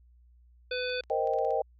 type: harmonic tone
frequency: 500 Hz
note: B4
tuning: 21 cents sharp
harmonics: 1 / 3 / 5 / 7 / 9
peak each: -32 / -37 / -38 / -39 / -41 dBFS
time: 0.71-1.01 s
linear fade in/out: 5 ms
type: clicks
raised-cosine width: 0.2 ms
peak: -36 dBFS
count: 8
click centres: 0.897 / 1.037 / 1.099 / 1.273 / 1.336 / 1.387 / 1.449 / 1.507 s
type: chord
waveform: sine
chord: C minor seventh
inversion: third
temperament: equal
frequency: 466.2 / 523.3 / 622.3 / 784 Hz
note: Bb4 / C5 / Eb5 / G5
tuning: 0 / 0 / 0 / 0 cents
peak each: -31 dBFS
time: 1.1-1.62 s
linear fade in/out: 5 ms
effects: added 60 Hz sine -56 dBFS peak until 1.79 s